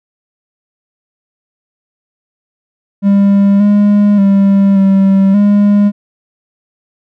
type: tone with pitch steps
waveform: triangle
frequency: 199.4 / 205.4 / 197.3 / 194.2 / 204.4 Hz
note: G3 / G#3 / G3 / G3 / G#3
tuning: +30 / -19 / +11 / -16 / -27 cents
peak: -3 dBFS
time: 3.02-5.92 s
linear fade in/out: 50 ms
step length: 580 ms
effects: none